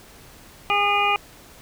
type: harmonic tone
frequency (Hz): 407.7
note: G#4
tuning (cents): -32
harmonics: 1 / 2 / 3 / 5 / 6 / 7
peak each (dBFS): -30 / -22 / -23 / -32 / -22 / -28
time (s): 0.7-1.16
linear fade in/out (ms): 0
effects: pink hiss -47 dBFS RMS until 1.61 s